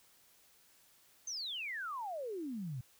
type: exponential sweep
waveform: sine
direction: down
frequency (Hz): 6430 to 117.4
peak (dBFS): -38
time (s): 1.27-2.81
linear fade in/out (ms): 5
effects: white hiss -66 dBFS RMS until 2.99 s